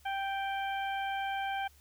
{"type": "harmonic tone", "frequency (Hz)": 784, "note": "G5", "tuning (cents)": 0, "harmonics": [1, 2, 3, 4], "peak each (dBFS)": [-33, -39, -43, -45], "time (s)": [0.05, 1.68], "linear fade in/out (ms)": 10, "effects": ["added 71 Hz sine -60 dBFS peak until 1.8 s", "white hiss -64 dBFS RMS until 1.8 s"]}